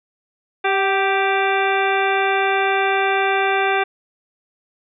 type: harmonic tone with a mistuned harmonic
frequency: 392 Hz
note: G4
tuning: in tune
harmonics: 1 / 2 / 3 / 4 / 5 / 6 / 7 / 9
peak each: -21 / -20 / -26 / -23 / -28 / -25 / -30 / -32 dBFS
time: 0.64-3.84 s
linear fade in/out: 10 ms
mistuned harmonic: 2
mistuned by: -31 cents
effects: none